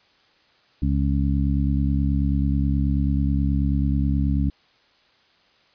harmonic tone, 69.3 Hz, C#2, in tune, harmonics 1 / 2 / 3 / 4, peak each -21 / -24 / -26 / -27 dBFS, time 0.82-4.5 s, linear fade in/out 5 ms, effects white hiss -59 dBFS RMS until 5.74 s + resampled to 11025 Hz

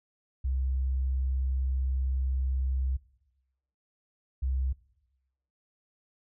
sine tone pair in turn, 65.41 / 65.41 Hz, C2 / C2, 0 / 0 cents, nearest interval unison, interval 0 cents, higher neither, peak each -26 dBFS, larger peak neither, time 0.44-2.97 / 4.42-4.73 s, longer first, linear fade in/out 10 ms, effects noise-tail reverb RT60 1.0 s tail -21 dB re dry

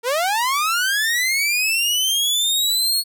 sawtooth linear sweep, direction up, 449.5 to 4372 Hz, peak -14 dBFS, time 0.03-3.04 s, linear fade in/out 50 ms, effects none

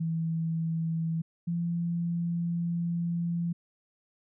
sine tone pair in turn, 163.4 / 170.62 Hz, E3 / F3, -15 / -40 cents, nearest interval minor second, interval 75 cents, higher second, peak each -27 dBFS, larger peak neither, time 0-1.22 / 1.47-3.53 s, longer second, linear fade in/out 10 ms, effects none

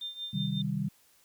sine tone with tremolo, 3600 Hz, A7, 39 cents sharp, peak -33 dBFS, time 0.01-0.62 s, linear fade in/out 5 ms, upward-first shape triangle, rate 5.5 Hz, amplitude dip 85%
sine chord, C minor, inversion none, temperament equal, 130.81 / 155.56 / 196 Hz, C3 / Eb3 / G3, 0 / 0 / 0 cents, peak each -35 / -33 / -32 dBFS, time 0.33-0.89 s, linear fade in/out 10 ms
effects white hiss -64 dBFS RMS until 1.24 s

